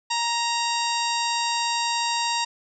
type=harmonic tone with a mistuned harmonic; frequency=937 Hz; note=A#5; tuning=9 cents sharp; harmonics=1 / 2 / 3 / 4 / 5 / 6 / 7 / 8 / 9; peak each=-25 / -34 / -31 / -31 / -31 / -34 / -40 / -35 / -46 dBFS; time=0.1-2.45 s; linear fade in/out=10 ms; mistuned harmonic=3; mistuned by=-22 cents; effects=none